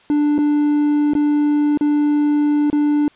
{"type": "tone with dropouts", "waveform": "triangle", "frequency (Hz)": 294.8, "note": "D4", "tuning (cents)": 7, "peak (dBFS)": -11, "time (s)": [0.1, 3.08], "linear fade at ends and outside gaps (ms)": 1, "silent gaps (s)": [[0.381, 0.387], [1.135, 1.151], [1.774, 1.81], [2.701, 2.729]], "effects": ["white hiss -51 dBFS RMS until 3.15 s", "resampled to 8000 Hz"]}